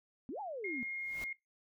sine exponential two-way sweep, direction up then down, 226.6 to 880 to 226.6 Hz, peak -39 dBFS, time 0.29-0.83 s, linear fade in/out 0 ms, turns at 0.4 s
sine tone, 2139 Hz, C7, 38 cents sharp, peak -37 dBFS, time 0.64-1.33 s, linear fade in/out 5 ms
pink noise with exponential growth, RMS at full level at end -47 dBFS, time 0.92-1.24 s, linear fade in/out 0 ms, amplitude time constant 69 ms
effects noise-tail reverb RT60 0.2 s tail -21 dB re dry

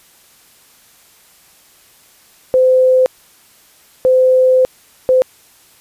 sine tone bursts at uneven times, 514 Hz, C5, 31 cents flat, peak -7 dBFS, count 3, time 2.54-3.06 / 4.05-4.65 / 5.09-5.22 s, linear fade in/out 0 ms, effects white hiss -48 dBFS RMS until 5.8 s + resampled to 32000 Hz

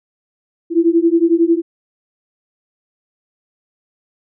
sine beating tone pair, 329.6 / 340.6 Hz, E4 / F4, 0 / -43 cents, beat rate 11 Hz, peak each -13 dBFS, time 0.7-1.62 s, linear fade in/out 50 ms, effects none

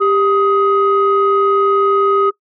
sine tone pair together, 395.9 / 1256 Hz, G4 / D#6, +17 / +16 cents, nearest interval octave + minor sixth, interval 1999 cents, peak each -12 dBFS, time 0-2.31 s, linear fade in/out 20 ms, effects noise-tail reverb RT60 0.1 s tail -21 dB re dry + tanh soft clip ceiling -4 dBFS

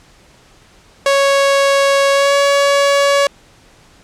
sawtooth tone with pitch glide, 554.4 to 562.8 Hz, C#5 to C#5, 0 to +26 cents, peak -6 dBFS, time 1.06-3.27 s, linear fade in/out 2 ms, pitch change +26 cents, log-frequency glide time 2.12-2.34 s, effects pink hiss -47 dBFS RMS until 4.03 s + low-pass 8000 Hz 12 dB/octave

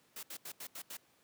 white noise bursts at uneven times, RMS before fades -45 dBFS, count 6, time 0.16-0.23 / 0.3-0.37 / 0.45-0.52 / 0.6-0.67 / 0.75-0.82 / 0.9-0.97 s, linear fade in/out 5 ms, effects pink hiss -69 dBFS RMS until 1.23 s + high-pass 150 Hz 12 dB/octave

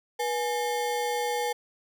square ring-modulated tone, 660 Hz, E5, 2 cents sharp, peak -24 dBFS, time 0.19-1.53 s, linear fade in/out 10 ms, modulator 176 Hz, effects 11-bit

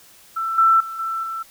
sine tone with level steps, 1334 Hz, E6, 20 cents sharp, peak -21 / -11 / -28 / -22 / -25 dBFS, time 0.36-1.43 s, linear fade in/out 10 ms, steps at 0.58 / 0.8 / 0.99 / 1.23 s, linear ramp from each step 5 ms, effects white hiss -49 dBFS RMS until 1.5 s

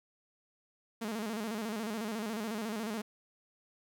sawtooth tone with vibrato, 218.3 Hz, A3, 13 cents flat, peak -31 dBFS, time 1.01-3.02 s, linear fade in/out 10 ms, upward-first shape square, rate 14 Hz, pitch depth 83 cents each way, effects 11-bit

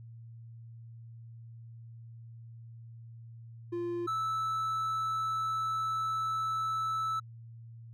triangle tone pair in turn, 346.7 / 1311.7 Hz, F4 / E6, -13 / -9 cents, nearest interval octave + major seventh, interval 2304 cents, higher second, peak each -30 / -28 dBFS, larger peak second, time 3.72-4.07 / 4.07-7.2 s, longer second, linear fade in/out 10 ms, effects added 115 Hz sine -46 dBFS peak until 7.93 s

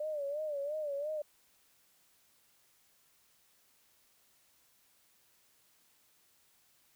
sine tone with vibrato, 589 Hz, D5, 5 cents sharp, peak -34 dBFS, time 0-1.22 s, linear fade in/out 5 ms, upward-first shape sine, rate 2.9 Hz, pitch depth 99 cents each way, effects white hiss -69 dBFS RMS until 6.95 s

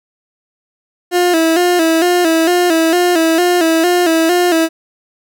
30% pulse tone with vibrato, 340 Hz, F4, 46 cents flat, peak -7 dBFS, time 1.11-4.69 s, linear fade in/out 50 ms, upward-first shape square, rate 2.2 Hz, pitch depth 76 cents each way, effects none

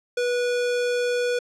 square tone, 488.3 Hz, B4, 20 cents flat, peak -22 dBFS, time 0.17-1.39 s, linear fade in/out 5 ms, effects low-pass 7000 Hz 12 dB/octave

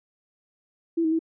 sine tone with pitch steps, 332.5 / 317.9 / 325.3 Hz, E4 / D#4 / E4, +15 / +37 / -23 cents, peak -20 dBFS, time 0.97-1.192 s, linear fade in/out 10 ms, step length 74 ms, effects none

